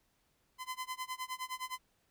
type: tone with tremolo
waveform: sawtooth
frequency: 1022 Hz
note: C6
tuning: 41 cents flat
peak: -32 dBFS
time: 0.58-1.79 s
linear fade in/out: 50 ms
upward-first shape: sine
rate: 9.7 Hz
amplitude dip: 95%
effects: pink hiss -75 dBFS RMS until 2.1 s